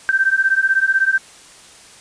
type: beating tone pair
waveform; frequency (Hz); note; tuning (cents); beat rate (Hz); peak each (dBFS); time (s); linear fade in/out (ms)
sine; 1554 / 1570; G6 / G6; -16 / +2; 16; -16; 0.09-1.18; 0
effects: white hiss -43 dBFS RMS until 2 s + resampled to 22050 Hz